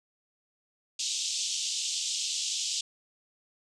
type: band-pass noise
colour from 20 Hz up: white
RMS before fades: -32 dBFS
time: 0.99-2.81 s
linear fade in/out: 5 ms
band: 2900 to 7700 Hz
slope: 48 dB/octave
effects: none